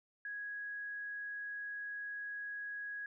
sine tone, 1661.2 Hz, G#6, in tune, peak -40 dBFS, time 0.25-3.06 s, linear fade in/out 2 ms, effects none

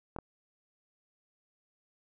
clicks, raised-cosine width 1 ms, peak -24 dBFS, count 2, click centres 0.163 / 0.187 s, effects none

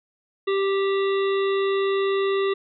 harmonic tone with a mistuned harmonic, 392 Hz, G4, in tune, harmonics 1 / 3 / 5 / 7 / 9 / 10, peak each -20 / -30 / -34 / -37 / -39 / -40 dBFS, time 0.47-2.54 s, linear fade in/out 10 ms, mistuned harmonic 10, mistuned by -34 cents, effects none

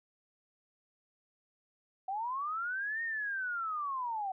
sine linear two-way sweep, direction up then down, 743 to 1859 to 743 Hz, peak -33 dBFS, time 2.08-4.32 s, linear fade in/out 5 ms, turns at 3.03 s, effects none

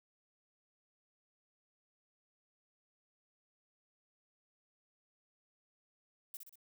violet noise with echo, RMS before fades -45 dBFS, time 6.34-6.37 s, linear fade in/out 2 ms, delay 62 ms, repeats 3, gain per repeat -5 dB, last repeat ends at 6.556 s, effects none

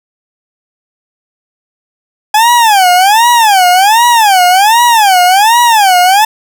40% pulse tone with vibrato, 830.6 Hz, G#5, in tune, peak -3 dBFS, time 2.34-6.25 s, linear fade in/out 5 ms, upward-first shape sine, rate 1.3 Hz, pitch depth 260 cents each way, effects none

